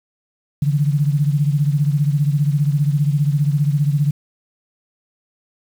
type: beating tone pair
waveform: sine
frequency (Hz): 142.8 / 157.8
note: D3 / D#3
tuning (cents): -48 / +25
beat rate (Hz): 15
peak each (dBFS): -15 / -20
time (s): 0.62-4.11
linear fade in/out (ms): 5
effects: 7-bit